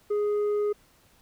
sine tone with tanh clipping, 415.3 Hz, G#4, in tune, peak -24 dBFS, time 0.1-0.73 s, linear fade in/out 10 ms, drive 4 dB, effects pink hiss -61 dBFS RMS until 1.21 s

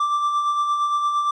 triangle tone with tremolo, 1174.7 Hz, D6, in tune, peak -15 dBFS, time 0-1.31 s, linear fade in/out 5 ms, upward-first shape sine, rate 8.7 Hz, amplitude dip 40%, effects resampled to 22050 Hz

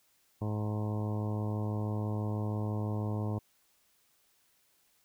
harmonic tone with a mistuned harmonic, 106.1 Hz, G#2, 38 cents sharp, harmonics 1 / 2 / 3 / 4 / 5 / 6 / 7 / 8 / 9 / 10, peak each -32 / -38 / -42 / -44 / -46 / -48 / -49 / -50 / -51 / -52 dBFS, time 0.41-3.39 s, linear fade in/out 10 ms, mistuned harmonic 8, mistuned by +71 cents, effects white hiss -70 dBFS RMS until 5.04 s

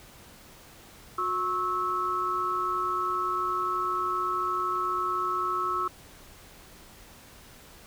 sine tone cluster, 363.1 / 1096 / 1306 Hz, F#4 / C#6 / E6, -33 / -20 / -17 cents, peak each -36 / -30 / -28 dBFS, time 1.18-5.88 s, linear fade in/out 5 ms, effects pink hiss -51 dBFS RMS until 7.86 s

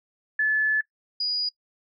sine tone pair in turn, 1729 / 4903 Hz, A6 / D#8, -31 / -26 cents, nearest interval octave + tritone, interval 1805 cents, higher second, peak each -19 / -24 dBFS, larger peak first, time 0.39-0.81 / 1.2-1.49 s, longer first, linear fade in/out 5 ms, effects noise-tail reverb RT60 0.1 s tail -21 dB re dry

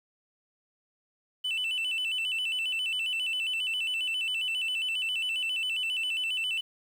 sine tone with vibrato, 2832 Hz, F7, 23 cents sharp, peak -25 dBFS, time 1.44-6.61 s, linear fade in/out 10 ms, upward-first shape square, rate 7.4 Hz, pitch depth 100 cents each way, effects tanh soft clip ceiling -27 dBFS + 9-bit

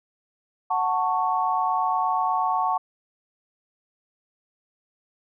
sine chord, F# minor, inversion none, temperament equal with one note detuned, 740 / 888.2 / 1108.7 Hz, F#5 / A5 / C#6, 0 / +16 / 0 cents, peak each -25 dBFS, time 0.7-2.78 s, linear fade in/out 10 ms, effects none

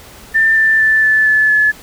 sine tone with pitch steps, 1788 / 1773.6 / 1759.3 / 1745.1 / 1731.1 / 1717.1 Hz, A6 / A6 / A6 / A6 / A6 / A6, +27 / +13 / -1 / -15 / -29 / -43 cents, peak -8 dBFS, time 0.34-1.72 s, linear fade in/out 20 ms, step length 230 ms, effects pink hiss -38 dBFS RMS until 1.82 s

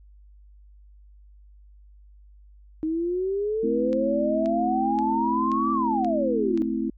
sine exponential two-way sweep, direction up then down, 311.1 to 1174.7 to 311.1 Hz, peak -23 dBFS, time 2.83-6.62 s, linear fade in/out 0 ms, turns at 5.72 s
sine chord, A minor, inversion none, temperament equal, 220 / 261.6 / 329.6 Hz, A3 / C4 / E4, 0 / 0 / 0 cents, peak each -28 dBFS, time 3.63-6.9 s, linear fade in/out 5 ms
click train, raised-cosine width 0.2 ms, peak -24 dBFS, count 6, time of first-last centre 3.93-6.576 s, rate 1.89 Hz
effects added 50 Hz sine -48 dBFS peak until 6.97 s

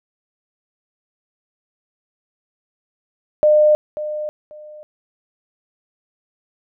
sine tone with echo, 605 Hz, D#5, 49 cents flat, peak -9 dBFS, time 3.43-3.75 s, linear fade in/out 0 ms, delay 540 ms, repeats 2, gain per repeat -13 dB, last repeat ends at 4.83 s, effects none

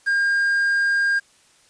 triangle tone with quantisation, 1610 Hz, G6, 46 cents sharp, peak -15 dBFS, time 0.06-1.2 s, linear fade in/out 20 ms, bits 7, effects white hiss -56 dBFS RMS until 1.69 s + resampled to 22050 Hz

